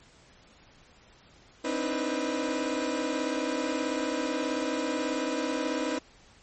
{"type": "tone cluster", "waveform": "30% pulse", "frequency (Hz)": [263.7, 299.2, 317.6, 492.3], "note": ["C4", "D4", "D#4", "B4"], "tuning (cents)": [14, 32, 36, -6], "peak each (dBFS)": -31, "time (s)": [1.64, 5.99], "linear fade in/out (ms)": 10, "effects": ["pink hiss -57 dBFS RMS until 6.42 s", "MP3 32 kbps"]}